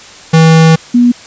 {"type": "tone pair in turn", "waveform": ["square", "sine"], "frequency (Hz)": [161.5, 242.5], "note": ["E3", "B3"], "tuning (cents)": [-35, -31], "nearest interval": "perfect fifth", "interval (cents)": 704, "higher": "second", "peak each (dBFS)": -3, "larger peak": "neither", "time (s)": [[0.33, 0.76], [0.94, 1.12]], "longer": "first", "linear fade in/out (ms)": 10, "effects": ["white hiss -33 dBFS RMS until 1.26 s", "resampled to 16000 Hz"]}